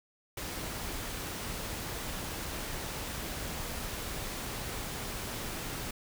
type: noise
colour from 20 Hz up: pink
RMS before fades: -38 dBFS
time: 0.37-5.91 s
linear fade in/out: 5 ms
effects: none